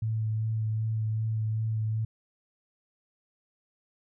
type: tone with vibrato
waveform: sine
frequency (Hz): 110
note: A2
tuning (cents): 0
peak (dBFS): -26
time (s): 0.02-2.05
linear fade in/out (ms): 5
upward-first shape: sine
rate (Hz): 2.6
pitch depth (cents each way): 15
effects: none